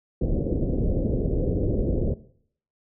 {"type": "low-pass noise", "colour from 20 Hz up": "pink", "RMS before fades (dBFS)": -24, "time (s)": [0.21, 2.14], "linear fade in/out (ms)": 5, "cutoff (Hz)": 550, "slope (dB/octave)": 48, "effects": ["noise-tail reverb RT60 0.6 s tail -17 dB re dry"]}